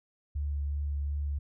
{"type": "tone with vibrato", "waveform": "sine", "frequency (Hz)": 72, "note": "D2", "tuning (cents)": -34, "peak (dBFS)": -29, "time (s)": [0.35, 1.39], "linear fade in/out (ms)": 10, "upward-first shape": "triangle", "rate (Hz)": 2.7, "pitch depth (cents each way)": 17, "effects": []}